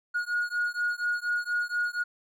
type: beating tone pair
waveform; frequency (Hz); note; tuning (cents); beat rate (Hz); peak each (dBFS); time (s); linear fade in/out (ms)
triangle; 1441 / 1445.2; F#6 / F#6; -46 / -41; 4.2; -27; 0.14-2.04; 20
effects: tanh soft clip ceiling -20 dBFS

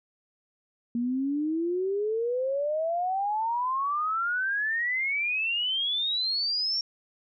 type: exponential sweep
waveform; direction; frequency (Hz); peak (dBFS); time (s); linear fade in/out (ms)
sine; up; 233.1 to 5560; -25; 0.95-6.81; 2
effects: none

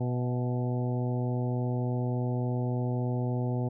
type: harmonic tone with a mistuned harmonic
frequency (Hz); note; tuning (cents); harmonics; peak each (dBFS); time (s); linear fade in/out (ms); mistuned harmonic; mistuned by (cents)
123.47; B2; 0; 1 / 2 / 3 / 4 / 5 / 6 / 7; -28 / -34 / -38 / -40 / -42 / -44 / -45; 0-3.69; 10; 5; +39
effects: none

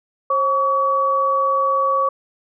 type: tone pair together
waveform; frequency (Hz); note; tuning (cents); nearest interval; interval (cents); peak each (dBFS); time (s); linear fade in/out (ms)
sine; 536.9 / 1134; C5 / C#6; +45 / +39; octave + minor second; 1294; -21 / -16; 0.3-2.09; 5
effects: none

